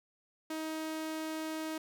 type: tone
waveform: sawtooth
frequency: 315.7 Hz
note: D#4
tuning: 25 cents sharp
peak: -32 dBFS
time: 0.5-1.78 s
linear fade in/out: 5 ms
effects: none